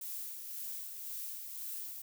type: noise with tremolo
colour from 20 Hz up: violet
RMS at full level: -41 dBFS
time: 0.01-2.02 s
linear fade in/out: 5 ms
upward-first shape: sine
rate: 1.9 Hz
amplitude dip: 40%
effects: none